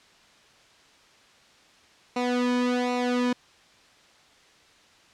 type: tone with flanger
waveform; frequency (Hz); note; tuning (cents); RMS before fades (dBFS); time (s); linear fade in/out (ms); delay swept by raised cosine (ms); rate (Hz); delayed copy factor
sawtooth; 246.9; B3; 0; -25; 2.16-3.33; 5; 0.61 to 1.49; 1.3; -0.85
effects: white hiss -56 dBFS RMS until 5.13 s + low-pass 5000 Hz 12 dB/octave